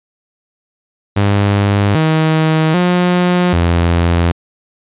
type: tone with pitch steps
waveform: sawtooth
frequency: 101 / 158.1 / 178.5 / 85.5 Hz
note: G#2 / D#3 / F3 / F2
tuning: -48 / +28 / +38 / -36 cents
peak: -6 dBFS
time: 1.16-4.32 s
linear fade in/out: 10 ms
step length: 790 ms
effects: resampled to 8000 Hz